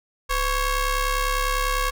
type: ring-modulated tone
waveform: sawtooth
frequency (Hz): 541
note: C#5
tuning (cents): -42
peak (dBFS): -14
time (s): 0.29-1.91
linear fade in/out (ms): 20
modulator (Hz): 576
effects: none